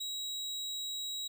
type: tone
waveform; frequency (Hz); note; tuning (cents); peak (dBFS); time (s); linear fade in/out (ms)
35% pulse; 3849; B7; -45; -34; 0-1.28; 10
effects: none